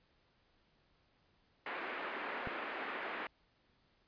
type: band-pass noise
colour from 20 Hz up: white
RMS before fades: -42 dBFS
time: 1.66-3.27 s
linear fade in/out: 2 ms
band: 260 to 2200 Hz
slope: 24 dB/octave
type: click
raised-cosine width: 2 ms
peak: -27 dBFS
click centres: 2.473 s
effects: pink hiss -73 dBFS RMS until 4.07 s + resampled to 11025 Hz